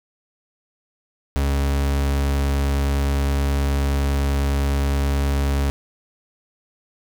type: tone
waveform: 40% pulse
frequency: 69.7 Hz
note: C#2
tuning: 10 cents sharp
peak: -17 dBFS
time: 1.36-5.7 s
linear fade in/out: 0 ms
effects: none